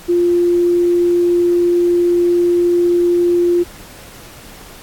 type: tone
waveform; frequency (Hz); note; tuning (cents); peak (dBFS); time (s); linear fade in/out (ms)
sine; 349.2; F4; 0; -10; 0.08-3.64; 20
effects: pink hiss -38 dBFS RMS until 4.82 s + AAC 64 kbps